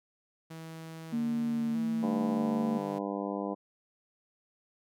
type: tone with vibrato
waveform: sawtooth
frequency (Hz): 155.56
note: D#3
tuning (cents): 0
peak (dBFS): -38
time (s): 0.5-2.99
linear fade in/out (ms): 10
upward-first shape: square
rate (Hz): 0.8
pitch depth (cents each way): 70
type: tone with pitch glide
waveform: sine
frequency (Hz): 233.1 to 225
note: A#3 to A3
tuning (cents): 0 to +39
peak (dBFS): -28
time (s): 1.12-2.79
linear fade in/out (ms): 20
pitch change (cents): -61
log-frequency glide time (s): 1.48-1.93
type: harmonic tone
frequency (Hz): 99.9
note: G2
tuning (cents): +33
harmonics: 2 / 3 / 4 / 5 / 6 / 7 / 8 / 9 / 10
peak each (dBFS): -37 / -37 / -41 / -39 / -42 / -42 / -45 / -47 / -43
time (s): 2.02-3.55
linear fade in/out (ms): 20
effects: none